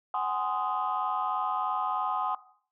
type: chord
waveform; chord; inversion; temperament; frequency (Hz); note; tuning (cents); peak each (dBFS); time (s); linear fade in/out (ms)
sine; Ab dominant seventh; third; just; 747.5 / 830.6 / 1038.3 / 1245.9; Gb5 / Ab5 / C6 / Eb6; +17 / 0 / -14 / +2; -32; 0.14-2.35; 2
effects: noise-tail reverb RT60 0.5 s tail -17 dB re dry + tanh soft clip ceiling -19 dBFS